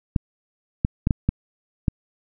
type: clicks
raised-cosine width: 5 ms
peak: -6 dBFS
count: 6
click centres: 0.162 / 0.849 / 1.071 / 1.108 / 1.29 / 1.882 s
effects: none